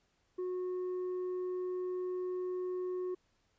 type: tone with tanh clipping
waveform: sine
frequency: 365.1 Hz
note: F#4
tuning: 23 cents flat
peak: -35 dBFS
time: 0.38-3.15 s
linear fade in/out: 10 ms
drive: 3 dB
effects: pink hiss -75 dBFS RMS until 3.58 s + resampled to 16000 Hz